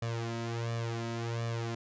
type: tone with flanger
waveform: sawtooth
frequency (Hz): 115.9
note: A#2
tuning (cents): -10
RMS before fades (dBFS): -35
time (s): 0.02-1.75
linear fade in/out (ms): 5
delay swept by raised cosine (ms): 1.7 to 3.1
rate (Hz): 1.4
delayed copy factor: +0.95
effects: resampled to 16000 Hz